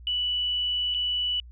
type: tone with dropouts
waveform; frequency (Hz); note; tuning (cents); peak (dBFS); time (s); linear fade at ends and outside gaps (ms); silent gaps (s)
sine; 2960; F#7; 0; -24; 0.07-1.4; 1; 0.941-0.946
effects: added 60 Hz sine -43 dBFS peak until 1.51 s